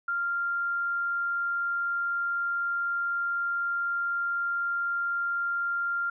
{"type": "tone", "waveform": "sine", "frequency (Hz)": 1392, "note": "F6", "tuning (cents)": -6, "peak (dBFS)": -26, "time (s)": [0.08, 6.1], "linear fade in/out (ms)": 5, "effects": []}